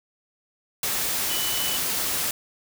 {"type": "tone in noise", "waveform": "sine", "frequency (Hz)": 2980, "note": "F#7", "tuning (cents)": 12, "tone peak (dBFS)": -30, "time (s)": [1.3, 1.77], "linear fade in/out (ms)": 2, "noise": "white", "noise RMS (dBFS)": -26, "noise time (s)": [0.83, 2.31], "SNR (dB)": -7, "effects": []}